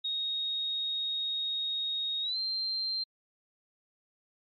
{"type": "tone with pitch glide", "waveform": "sine", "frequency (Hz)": [3744, 4154], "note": ["A#7", "C8"], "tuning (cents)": [7, -13], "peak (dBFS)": -30, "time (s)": [0.04, 3.04], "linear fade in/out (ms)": 10, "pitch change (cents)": 180, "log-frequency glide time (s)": [2.22, 2.38], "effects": ["AAC 64 kbps"]}